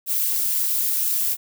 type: noise with amplitude modulation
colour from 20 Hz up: violet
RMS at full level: -18 dBFS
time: 0.06-1.37 s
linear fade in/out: 50 ms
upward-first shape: sine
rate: 222 Hz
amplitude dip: 90%
effects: none